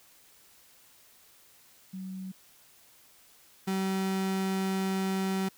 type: tone pair in turn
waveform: sine / 35% pulse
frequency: 188.4 / 191.14 Hz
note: F#3 / G3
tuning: +32 / -43 cents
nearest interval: unison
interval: 25 cents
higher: second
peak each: -36 / -26 dBFS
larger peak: second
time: 1.93-2.32 / 3.67-5.49 s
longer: second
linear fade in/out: 10 ms
effects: white hiss -59 dBFS RMS until 5.57 s